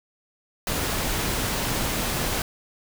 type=noise; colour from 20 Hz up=pink; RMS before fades=-26 dBFS; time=0.67-2.42 s; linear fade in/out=2 ms; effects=none